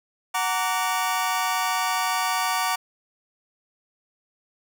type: chord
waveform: sawtooth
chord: Gb augmented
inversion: none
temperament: just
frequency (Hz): 740 / 925 / 1156.2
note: Gb5 / Bb5 / D6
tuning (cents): 0 / -14 / -27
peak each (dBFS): -23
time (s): 0.34-2.76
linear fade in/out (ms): 10
effects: none